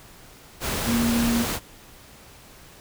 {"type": "tone in noise", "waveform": "sine", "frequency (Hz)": 234.2, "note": "A#3", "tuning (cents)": 8, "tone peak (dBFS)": -20, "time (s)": [0.85, 1.46], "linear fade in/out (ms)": 50, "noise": "pink", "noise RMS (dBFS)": -27, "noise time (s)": [0.6, 1.6], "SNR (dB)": 4, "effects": ["pink hiss -48 dBFS RMS until 2.8 s"]}